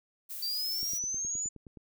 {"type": "noise", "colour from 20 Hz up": "violet", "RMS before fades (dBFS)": -40, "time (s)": [0.29, 0.99], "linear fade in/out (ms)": 20}
{"type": "linear sweep", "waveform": "sine", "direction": "up", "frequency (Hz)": [4595, 7040], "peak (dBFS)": -31, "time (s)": [0.42, 1.49], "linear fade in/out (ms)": 10}
{"type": "click train", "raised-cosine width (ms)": 3, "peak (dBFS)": -35, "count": 10, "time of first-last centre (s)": [0.83, 1.772], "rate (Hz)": 9.55}
{"effects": []}